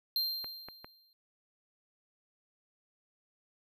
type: tone with exponential decay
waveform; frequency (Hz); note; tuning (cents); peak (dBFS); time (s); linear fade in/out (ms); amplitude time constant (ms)
square; 4173; C8; -5; -28; 0.16-1.13; 1; 210
type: clicks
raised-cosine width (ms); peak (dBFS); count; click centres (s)
0.5; -30; 3; 0.444 / 0.686 / 0.845
effects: none